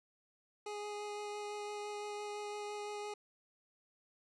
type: tone with vibrato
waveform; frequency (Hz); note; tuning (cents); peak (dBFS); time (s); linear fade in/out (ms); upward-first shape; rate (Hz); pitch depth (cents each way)
25% pulse; 415.3; G#4; 0; -37; 0.66-3.14; 5; sine; 5.9; 9
effects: resampled to 22050 Hz